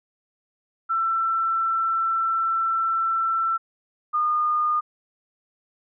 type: tone pair in turn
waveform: sine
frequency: 1339 / 1220.3 Hz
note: E6 / D#6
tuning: +27 / -34 cents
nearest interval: major second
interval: 161 cents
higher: first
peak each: -20 / -19 dBFS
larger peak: second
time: 0.89-3.58 / 4.13-4.81 s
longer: first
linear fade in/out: 20 ms
effects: none